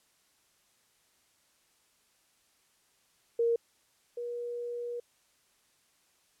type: tone pair in turn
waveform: sine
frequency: 466.2 / 479.3 Hz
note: A#4 / A#4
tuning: 0 / +48 cents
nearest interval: unison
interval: 48 cents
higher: second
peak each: -24 / -34 dBFS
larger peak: first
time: 3.39-3.56 / 4.17-5 s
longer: second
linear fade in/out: 5 ms
effects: white hiss -69 dBFS RMS until 6.4 s + low-pass 11000 Hz 12 dB/octave